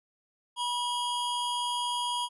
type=tone pair together; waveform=square; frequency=970 / 3258 Hz; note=B5 / G#7; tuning=-31 / -34 cents; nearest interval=octave + major sixth; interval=2097 cents; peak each=-31 / -34 dBFS; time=0.56-2.29 s; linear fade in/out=50 ms; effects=resampled to 24000 Hz